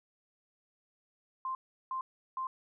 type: tone bursts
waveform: sine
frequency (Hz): 1046.5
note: C6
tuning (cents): 0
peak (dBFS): -33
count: 3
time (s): 1.45-2.47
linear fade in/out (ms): 2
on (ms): 100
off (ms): 360
effects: none